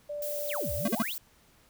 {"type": "tone with pitch glide", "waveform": "sine", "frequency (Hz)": [587.3, 583.6], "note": ["D5", "D5"], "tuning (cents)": [0, -11], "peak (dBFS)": -33, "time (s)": [0.09, 0.89], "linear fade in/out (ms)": 10, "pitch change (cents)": -11, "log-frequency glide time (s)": [0.25, 0.41]}
{"type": "noise", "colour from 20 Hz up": "violet", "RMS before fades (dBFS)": -37, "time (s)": [0.22, 1.18], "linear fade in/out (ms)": 2}
{"type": "exponential two-way sweep", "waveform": "sine", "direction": "down then up", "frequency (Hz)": [5380, 61.74, 5380], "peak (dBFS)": -34, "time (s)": [0.47, 1.16], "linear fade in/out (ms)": 50, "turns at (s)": 0.73}
{"type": "tone bursts", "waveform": "square", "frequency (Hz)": 225.2, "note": "A3", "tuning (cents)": 40, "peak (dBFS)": -25, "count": 3, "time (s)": [0.85, 1.025], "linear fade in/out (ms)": 5, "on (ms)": 29, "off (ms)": 44}
{"effects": ["pink hiss -62 dBFS RMS until 1.69 s"]}